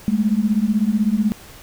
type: beating tone pair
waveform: sine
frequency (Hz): 204.4 / 220.4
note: G#3 / A3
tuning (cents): -27 / +3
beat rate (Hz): 16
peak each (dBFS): -18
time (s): 0.08-1.32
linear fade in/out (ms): 0
effects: pink hiss -42 dBFS RMS until 1.62 s